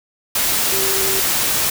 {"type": "tone in noise", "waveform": "sine", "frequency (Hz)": 387.9, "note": "G4", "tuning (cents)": -18, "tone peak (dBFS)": -24, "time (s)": [0.72, 1.2], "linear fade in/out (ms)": 5, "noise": "white", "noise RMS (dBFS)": -18, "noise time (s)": [0.35, 1.7], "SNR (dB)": -9, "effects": []}